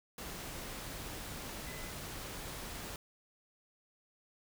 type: tone in noise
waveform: sine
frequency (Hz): 2018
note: B6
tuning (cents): +37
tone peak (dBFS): -52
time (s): 1.67-1.91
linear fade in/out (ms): 2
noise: pink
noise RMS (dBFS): -44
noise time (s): 0.18-2.96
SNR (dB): -11
effects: none